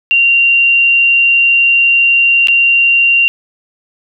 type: tone with dropouts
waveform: sine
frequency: 2766 Hz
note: F7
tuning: 17 cents flat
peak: -6 dBFS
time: 0.11-3.28 s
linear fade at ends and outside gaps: 0 ms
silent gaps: 2.472-2.484 s
effects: none